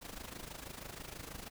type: noise with amplitude modulation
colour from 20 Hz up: pink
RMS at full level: -44 dBFS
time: 0.01-1.5 s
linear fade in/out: 20 ms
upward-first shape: sine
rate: 26.2 Hz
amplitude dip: 75%
effects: none